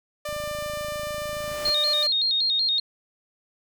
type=tone; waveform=sawtooth; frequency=595 Hz; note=D5; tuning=22 cents sharp; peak=-25 dBFS; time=0.25-2.07 s; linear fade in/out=5 ms
type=click train; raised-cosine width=5 ms; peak=-30 dBFS; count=34; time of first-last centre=0.29-1.517 s; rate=26.9 Hz
type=noise with exponential growth; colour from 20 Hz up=pink; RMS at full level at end=-35 dBFS; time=0.87-1.7 s; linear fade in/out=1 ms; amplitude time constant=180 ms
type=tone with vibrato; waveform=sine; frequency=3958 Hz; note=B7; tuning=3 cents sharp; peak=-20 dBFS; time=1.65-2.8 s; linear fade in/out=5 ms; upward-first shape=square; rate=5.3 Hz; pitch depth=110 cents each way
effects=none

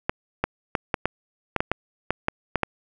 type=clicks; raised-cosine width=0.5 ms; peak=-6 dBFS; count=12; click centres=0.095 / 0.44 / 0.752 / 0.942 / 1.056 / 1.563 / 1.605 / 1.716 / 2.106 / 2.284 / 2.557 / 2.633 s; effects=none

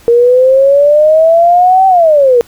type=exponential two-way sweep; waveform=sine; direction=up then down; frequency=466.2 to 773 to 466.2 Hz; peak=-3 dBFS; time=0.08-2.41 s; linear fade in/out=0 ms; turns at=1.87 s; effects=pink hiss -41 dBFS RMS until 2.47 s

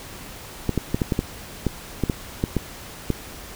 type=clicks; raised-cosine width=3 ms; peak=-7 dBFS; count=12; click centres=0.693 / 0.777 / 0.945 / 1.018 / 1.122 / 1.191 / 1.667 / 2.037 / 2.098 / 2.439 / 2.567 / 3.103 s; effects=pink hiss -39 dBFS RMS until 3.55 s

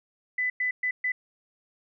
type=tone bursts at uneven times; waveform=sine; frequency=2000 Hz; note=B6; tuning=21 cents sharp; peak=-24 dBFS; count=4; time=0.38-0.5 / 0.6-0.71 / 0.83-0.91 / 1.04-1.12 s; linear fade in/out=5 ms; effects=none

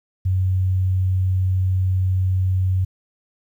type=tone; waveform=sine; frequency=93.3 Hz; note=F#2; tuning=15 cents sharp; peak=-16 dBFS; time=0.25-2.85 s; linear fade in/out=10 ms; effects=9-bit

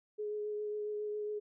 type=tone with vibrato; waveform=sine; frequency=420.3 Hz; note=G#4; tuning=21 cents sharp; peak=-35 dBFS; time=0.18-1.4 s; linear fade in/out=20 ms; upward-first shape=triangle; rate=7.3 Hz; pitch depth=16 cents each way; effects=none

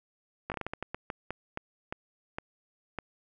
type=slowing click train; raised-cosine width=0.5 ms; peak=-19 dBFS; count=15; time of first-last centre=0.5-2.987 s; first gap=18 ms; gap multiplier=1.31; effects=none

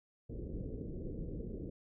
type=low-pass noise; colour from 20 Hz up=pink; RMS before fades=-42 dBFS; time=0.29-1.7 s; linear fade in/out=5 ms; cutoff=490 Hz; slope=48 dB/octave; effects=none

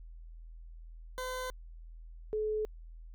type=tone pair in turn; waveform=20% pulse / sine; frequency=510 / 429.2 Hz; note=C5 / A4; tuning=-44 / -43 cents; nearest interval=minor third; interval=299 cents; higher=first; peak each=-31 / -30 dBFS; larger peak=second; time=1.18-1.5 / 2.33-2.65 s; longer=neither; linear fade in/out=0 ms; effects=added 41 Hz sine -46 dBFS peak until 3.14 s

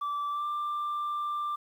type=tone with pitch glide; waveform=sine; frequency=1162 to 1184.4 Hz; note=D6 to D6; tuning=-19 to +14 cents; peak=-27 dBFS; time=0.01-1.56 s; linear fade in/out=10 ms; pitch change=+33 cents; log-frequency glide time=0.3-0.46 s; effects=tanh soft clip ceiling -28 dBFS + 10-bit

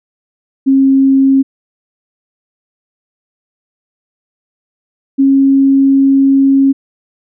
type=tone pair in turn; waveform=sine; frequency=269.6 / 272.4 Hz; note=C#4 / C#4; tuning=-48 / -30 cents; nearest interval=unison; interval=18 cents; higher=second; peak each=-5 dBFS; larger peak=neither; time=0.66-1.43 / 5.18-6.73 s; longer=second; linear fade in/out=20 ms; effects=none

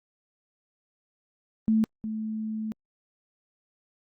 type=tone pair in turn; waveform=sine; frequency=220 / 218.1 Hz; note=A3 / A3; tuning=0 / -15 cents; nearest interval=unison; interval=15 cents; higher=first; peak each=-19 / -29 dBFS; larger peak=first; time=1.68-1.84 / 2.04-2.72 s; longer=second; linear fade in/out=0 ms; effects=Opus 32 kbps

